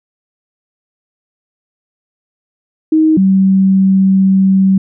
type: tone pair in turn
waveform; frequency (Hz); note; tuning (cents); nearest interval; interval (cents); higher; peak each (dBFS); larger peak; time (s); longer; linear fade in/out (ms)
sine; 314.7 / 191.77; D#4 / G3; +20 / -38; major sixth; 858; first; -6; neither; 2.92-3.17 / 3.17-4.78; second; 5
effects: none